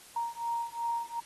sine beating tone pair, 932.3 / 935 Hz, A#5 / A#5, 0 / +5 cents, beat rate 2.7 Hz, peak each -34 / -34 dBFS, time 0.16-1.2 s, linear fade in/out 5 ms, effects white hiss -53 dBFS RMS until 1.25 s + AAC 32 kbps

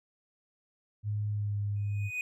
sine tone with pitch glide, 104.6 to 102.33 Hz, G#2 to G#2, +13 to -25 cents, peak -29 dBFS, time 1.03-2.11 s, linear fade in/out 50 ms, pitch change -38 cents, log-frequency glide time 1.29-1.57 s
triangle tone with exponential growth, 2489 Hz, D#7, in tune, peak -27 dBFS, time 1.76-2.21 s, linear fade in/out 1 ms, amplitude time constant 97 ms
effects none

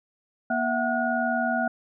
sine tone cluster, 238.4 / 663 / 744 / 1448 Hz, A#3 / E5 / F#5 / F#6, +39 / +10 / +9 / -38 cents, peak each -28 dBFS, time 0.5-1.68 s, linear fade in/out 5 ms, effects none

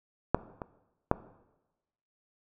clicks, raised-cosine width 1 ms, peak -7 / -22 / -8 dBFS, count 3, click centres 0.346 / 0.618 / 1.114 s, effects noise-tail reverb RT60 1.0 s tail -17 dB re dry

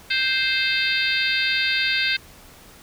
harmonic tone, 523.3 Hz, C5, in tune, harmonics 3 / 4 / 5 / 6 / 7 / 8 / 9, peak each -25 / -26 / -25 / -32 / -26 / -30 / -29 dBFS, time 0.1-2.17 s, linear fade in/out 10 ms, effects pink hiss -47 dBFS RMS until 2.82 s

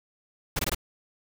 pink noise bursts, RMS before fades -27 dBFS, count 4, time 0.56-0.748 s, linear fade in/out 5 ms, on 32 ms, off 20 ms, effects none

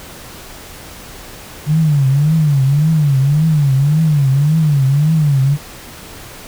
sine tone with vibrato, 146.3 Hz, D3, 6 cents flat, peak -9 dBFS, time 1.66-5.58 s, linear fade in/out 50 ms, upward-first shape triangle, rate 1.8 Hz, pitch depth 190 cents each way, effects pink hiss -34 dBFS RMS until 6.47 s

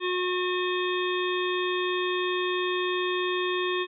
harmonic tone, 362.3 Hz, F#4, 36 cents flat, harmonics 1 / 3 / 5 / 7 / 9 / 10, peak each -27 / -32 / -34 / -35 / -37 / -37 dBFS, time 0-3.87 s, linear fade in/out 50 ms, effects none

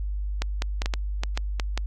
clicks, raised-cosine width 0.2 ms, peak -10 dBFS, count 9, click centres 0.42 / 0.621 / 0.819 / 0.859 / 0.938 / 1.235 / 1.375 / 1.598 / 1.776 s, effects added 50 Hz sine -26 dBFS peak until 1.86 s + AAC 48 kbps

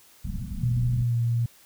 pink low-pass noise, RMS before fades -32 dBFS, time 0.24-1.04 s, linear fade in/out 10 ms, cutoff 240 Hz, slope 96 dB/octave
sine tone with pitch glide, 121.3 to 117.71 Hz, B2 to A#2, -31 to +17 cents, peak -21 dBFS, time 0.63-1.46 s, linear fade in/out 5 ms, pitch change -52 cents, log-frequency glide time 1.02-1.15 s
effects white hiss -55 dBFS RMS until 1.65 s

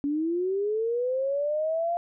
sine linear sweep, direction up, 279.7 to 697 Hz, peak -24 dBFS, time 0.04-1.97 s, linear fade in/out 0 ms, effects none

